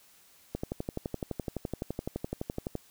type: click train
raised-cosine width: 2 ms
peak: -19 dBFS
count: 27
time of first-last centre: 0.55-2.753 s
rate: 11.8 Hz
effects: white hiss -60 dBFS RMS until 2.9 s